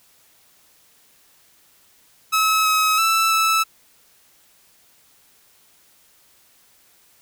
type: tone with pitch steps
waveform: sawtooth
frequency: 1290 / 1277 / 1322 / 1312 Hz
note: E6 / D#6 / E6 / E6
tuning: -38 / +45 / +5 / -9 cents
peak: -12 dBFS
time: 2.32-3.64 s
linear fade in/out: 20 ms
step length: 330 ms
effects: white hiss -56 dBFS RMS until 7.21 s